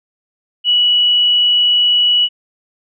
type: tone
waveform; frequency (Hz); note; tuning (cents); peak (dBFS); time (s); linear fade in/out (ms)
sine; 2937; F#7; -13; -9; 0.64-2.29; 50
effects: none